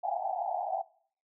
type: band-pass noise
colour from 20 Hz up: pink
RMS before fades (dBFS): -33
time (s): 0.03-0.82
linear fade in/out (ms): 10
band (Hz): 670 to 830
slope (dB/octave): 96
effects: noise-tail reverb RT60 0.5 s tail -19 dB re dry